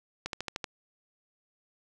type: slowing click train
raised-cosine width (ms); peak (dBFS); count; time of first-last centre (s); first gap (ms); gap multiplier
0.2; -16; 6; 0.26-0.642; 72; 1.03
effects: none